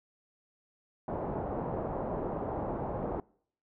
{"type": "low-pass noise", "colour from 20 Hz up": "white", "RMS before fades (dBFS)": -35, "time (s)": [1.08, 3.2], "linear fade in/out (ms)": 2, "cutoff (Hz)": 800, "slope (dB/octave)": 24, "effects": ["noise-tail reverb RT60 0.6 s tail -25 dB re dry"]}